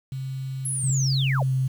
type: tone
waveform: sine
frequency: 132.9 Hz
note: C3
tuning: 27 cents sharp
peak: -28 dBFS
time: 0.12-0.9 s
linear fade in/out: 2 ms
type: linear sweep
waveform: sine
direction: down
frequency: 11160 to 447.8 Hz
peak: -26 dBFS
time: 0.65-1.43 s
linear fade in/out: 5 ms
type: tone with pitch glide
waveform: sine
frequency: 134.2 to 131.13 Hz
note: C3 to C3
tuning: +44 to +4 cents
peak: -20 dBFS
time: 0.83-1.68 s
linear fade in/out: 10 ms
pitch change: -40 cents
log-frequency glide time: 1.32-1.53 s
effects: 8-bit